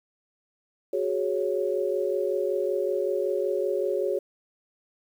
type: chord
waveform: sine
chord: F# suspended second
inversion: none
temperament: equal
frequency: 370 / 415.3 / 554.4 Hz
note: F#4 / G#4 / C#5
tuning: 0 / 0 / 0 cents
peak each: -28 dBFS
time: 0.93-4.19 s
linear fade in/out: 5 ms
effects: 9-bit